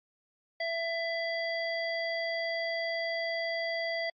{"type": "harmonic tone with a mistuned harmonic", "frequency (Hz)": 666, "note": "E5", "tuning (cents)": 18, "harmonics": [1, 3, 5, 7], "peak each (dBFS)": [-33, -34, -45, -41], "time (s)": [0.6, 4.1], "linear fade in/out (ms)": 5, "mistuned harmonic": 7, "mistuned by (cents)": 20, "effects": ["AAC 64 kbps"]}